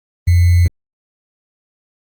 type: tone with sample-and-hold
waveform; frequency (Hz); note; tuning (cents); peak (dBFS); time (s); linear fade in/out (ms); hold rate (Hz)
sine; 87.31; F2; 0; -7; 0.27-0.68; 10; 2100
effects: Opus 24 kbps